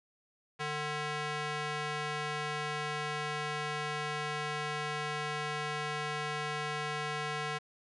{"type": "tone with band-pass filter", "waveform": "square", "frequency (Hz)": 150, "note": "D3", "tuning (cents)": 37, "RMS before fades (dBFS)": -36, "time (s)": [0.59, 7.59], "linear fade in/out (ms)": 20, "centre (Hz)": 1900, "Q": 0.75, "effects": ["resampled to 24000 Hz"]}